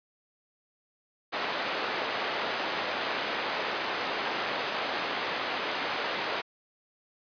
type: band-pass noise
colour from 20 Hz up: pink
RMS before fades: -32 dBFS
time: 1.32-6.42 s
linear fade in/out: 20 ms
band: 480 to 3600 Hz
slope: 12 dB/octave
effects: resampled to 11025 Hz